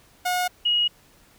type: tone pair in turn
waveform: sawtooth / sine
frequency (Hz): 723 / 2892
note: F#5 / F#7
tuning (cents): -40 / -40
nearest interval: 2 octaves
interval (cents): 2400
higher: second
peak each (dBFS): -18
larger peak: neither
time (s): 0.25-0.48 / 0.65-0.88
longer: neither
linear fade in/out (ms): 10
effects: pink hiss -56 dBFS RMS until 1.38 s